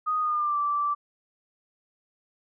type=tone with pitch glide; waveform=sine; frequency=1243 to 1166.5 Hz; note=D#6 to D6; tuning=-2 to -12 cents; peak=-23 dBFS; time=0.06-0.95 s; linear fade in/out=20 ms; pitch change=-110 cents; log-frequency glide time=0.2-0.58 s; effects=none